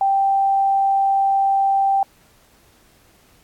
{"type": "tone", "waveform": "sine", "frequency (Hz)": 784, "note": "G5", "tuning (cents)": 0, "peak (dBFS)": -14, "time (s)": [0.01, 2.03], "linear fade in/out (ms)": 2, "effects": ["pink hiss -55 dBFS RMS until 3.43 s", "AAC 64 kbps"]}